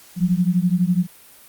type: beating tone pair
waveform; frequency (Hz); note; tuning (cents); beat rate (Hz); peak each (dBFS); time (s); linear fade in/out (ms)
sine; 173.8 / 185.8; F3 / F#3; -8 / +7; 12; -18 / -19; 0.16-1.07; 50
effects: white hiss -47 dBFS RMS until 1.48 s + Opus 48 kbps